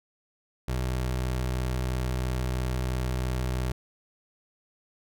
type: tone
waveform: 25% pulse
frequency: 63 Hz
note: B1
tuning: 35 cents sharp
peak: -23 dBFS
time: 0.68-3.72 s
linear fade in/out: 5 ms
effects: none